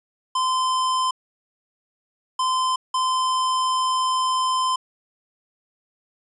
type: tone bursts at uneven times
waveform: square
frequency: 1031 Hz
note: C6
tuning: 26 cents flat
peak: -20 dBFS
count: 3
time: 0.35-1.11 / 2.39-2.76 / 2.94-4.76 s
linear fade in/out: 5 ms
effects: resampled to 22050 Hz